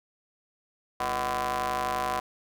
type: ring-modulated tone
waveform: sawtooth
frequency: 131.4 Hz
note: C3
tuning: 8 cents sharp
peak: -20 dBFS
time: 1-2.2 s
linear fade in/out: 5 ms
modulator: 880 Hz
effects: none